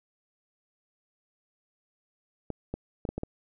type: clicks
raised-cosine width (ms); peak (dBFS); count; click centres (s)
2; -19; 6; 2.503 / 2.74 / 3.052 / 3.09 / 3.18 / 3.234
effects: none